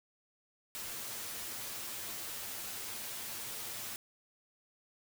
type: noise with comb filter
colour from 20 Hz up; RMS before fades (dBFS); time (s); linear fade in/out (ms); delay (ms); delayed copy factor
white; -42; 0.75-3.96; 0; 8.8; +0.6
effects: none